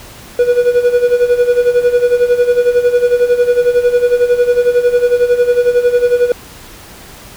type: tone with tremolo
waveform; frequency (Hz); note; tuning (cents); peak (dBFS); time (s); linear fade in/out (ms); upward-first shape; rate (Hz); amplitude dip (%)
triangle; 486.9; B4; -25; -3; 0.39-6.32; 2; sine; 11; 75
effects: pink hiss -35 dBFS RMS until 7.36 s